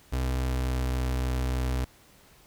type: tone with pitch glide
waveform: 35% pulse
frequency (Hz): 64 to 63.37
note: C2 to B1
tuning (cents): -38 to +45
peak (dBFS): -24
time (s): 0.12-1.85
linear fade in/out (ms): 10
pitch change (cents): -17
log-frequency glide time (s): 0.35-0.89
effects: pink hiss -57 dBFS RMS until 2.46 s